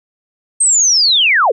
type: linear sweep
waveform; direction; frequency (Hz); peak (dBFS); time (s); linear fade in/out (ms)
sine; down; 8510 to 377; -8; 0.6-1.52; 10
effects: none